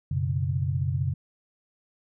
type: chord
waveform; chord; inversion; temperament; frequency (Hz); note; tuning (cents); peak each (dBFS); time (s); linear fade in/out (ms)
sine; F# suspended fourth; none; just; 92.5 / 123.33 / 138.75; F#2 / B2 / C#3; 0 / -2 / +2; -28 / -30 / -27; 0.11-1.14; 5
effects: none